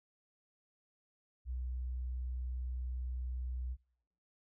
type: tone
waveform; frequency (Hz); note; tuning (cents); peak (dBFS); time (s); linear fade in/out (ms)
sine; 62.5; B1; +21; -36; 1.45-3.77; 50
effects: noise-tail reverb RT60 0.8 s tail -25 dB re dry